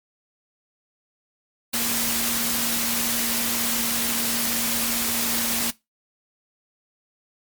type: tone in noise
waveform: sine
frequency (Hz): 233.8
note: A#3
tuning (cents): +5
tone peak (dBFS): -31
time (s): 1.73-5.71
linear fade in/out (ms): 10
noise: white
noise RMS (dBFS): -24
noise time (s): 1.73-5.71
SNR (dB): -10
effects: noise-tail reverb RT60 0.2 s tail -20 dB re dry + MP3 96 kbps